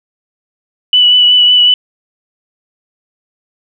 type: tone with vibrato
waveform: sine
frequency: 2964 Hz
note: F#7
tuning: 2 cents sharp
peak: -4 dBFS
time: 0.93-1.74 s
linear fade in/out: 2 ms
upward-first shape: triangle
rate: 5.4 Hz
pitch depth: 21 cents each way
effects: none